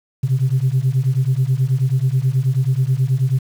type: beating tone pair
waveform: sine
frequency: 126.4 / 135.7 Hz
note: B2 / C#3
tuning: +41 / -36 cents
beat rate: 9.3 Hz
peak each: -16 dBFS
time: 0.23-3.39 s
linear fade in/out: 10 ms
effects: tanh soft clip ceiling -9 dBFS + 7-bit